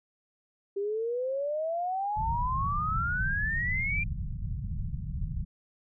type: exponential sweep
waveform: sine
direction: up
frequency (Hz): 392 to 2400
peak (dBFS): -28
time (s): 0.76-4.04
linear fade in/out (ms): 10
type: low-pass noise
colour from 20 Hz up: pink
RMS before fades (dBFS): -33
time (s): 2.16-5.45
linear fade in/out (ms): 20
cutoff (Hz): 180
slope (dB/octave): 48
effects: none